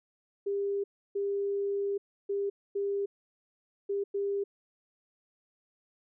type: tone bursts at uneven times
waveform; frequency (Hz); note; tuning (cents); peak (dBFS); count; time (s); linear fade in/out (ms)
sine; 400.2; G4; +36; -28; 6; 0.46-0.84 / 1.15-1.98 / 2.29-2.5 / 2.75-3.06 / 3.89-4.04 / 4.14-4.44; 10
effects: none